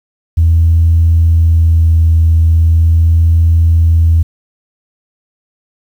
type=tone with vibrato; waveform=sine; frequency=82.2 Hz; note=E2; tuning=4 cents flat; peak=-4 dBFS; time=0.37-4.23 s; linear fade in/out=10 ms; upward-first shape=sine; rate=0.4 Hz; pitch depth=13 cents each way; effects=tanh soft clip ceiling -1 dBFS + 7-bit